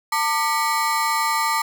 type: ring-modulated tone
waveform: 35% pulse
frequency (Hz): 1046.5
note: C6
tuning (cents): 0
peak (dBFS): -14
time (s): 0.12-1.62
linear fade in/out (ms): 5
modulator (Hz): 144
effects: none